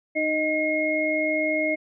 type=tone cluster; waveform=sine; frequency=308.2 / 623 / 2153 Hz; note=D#4 / D#5 / C7; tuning=-16 / +2 / +49 cents; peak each=-27 / -25 / -25 dBFS; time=0.15-1.76 s; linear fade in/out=20 ms; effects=none